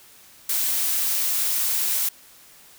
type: noise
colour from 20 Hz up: blue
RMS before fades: -23 dBFS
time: 0.49-2.09 s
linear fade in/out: 5 ms
effects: white hiss -50 dBFS RMS until 2.78 s